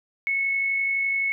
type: tone with amplitude modulation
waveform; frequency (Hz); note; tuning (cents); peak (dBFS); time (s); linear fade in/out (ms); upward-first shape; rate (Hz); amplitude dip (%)
sine; 2199; C#7; -14; -20; 0.27-1.32; 0; sine; 51.8; 30
effects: none